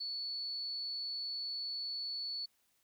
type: tone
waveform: sine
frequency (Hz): 4435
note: C#8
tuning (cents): 0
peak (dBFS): -37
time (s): 0-2.46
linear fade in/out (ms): 10
effects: white hiss -75 dBFS RMS until 2.83 s